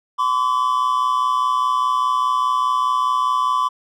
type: tone pair together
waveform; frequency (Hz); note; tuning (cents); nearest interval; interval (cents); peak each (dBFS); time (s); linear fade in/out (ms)
triangle; 1020.1 / 1145; C6 / D6; -44 / -44; major second; 200; -17; 0.18-3.69; 20
effects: none